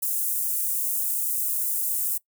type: high-pass noise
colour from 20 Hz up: white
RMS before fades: -26 dBFS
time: 0.02-2.18 s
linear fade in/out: 10 ms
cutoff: 8600 Hz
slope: 24 dB/octave
effects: noise-tail reverb RT60 0.1 s tail -21 dB re dry